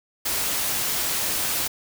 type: noise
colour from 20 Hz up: white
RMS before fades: -25 dBFS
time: 0.25-1.68 s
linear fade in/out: 10 ms
effects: none